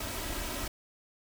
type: noise with comb filter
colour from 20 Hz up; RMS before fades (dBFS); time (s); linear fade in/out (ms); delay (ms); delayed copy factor
pink; -36; 0-0.68; 5; 3.1; +0.6
effects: none